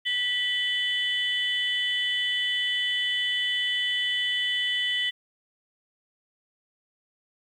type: tone cluster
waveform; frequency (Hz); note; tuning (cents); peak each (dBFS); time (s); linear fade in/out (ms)
sine; 1961 / 3013 / 3456; B6 / F#7 / A7; -13 / +31 / -32; -27 / -26 / -31; 0.05-5.11; 20
effects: tanh soft clip ceiling -17 dBFS + 10-bit